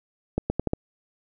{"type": "accelerating click train", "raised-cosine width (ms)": 2, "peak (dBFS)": -10, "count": 5, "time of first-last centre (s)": [0.38, 0.734], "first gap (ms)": 120, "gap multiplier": 0.8, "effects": []}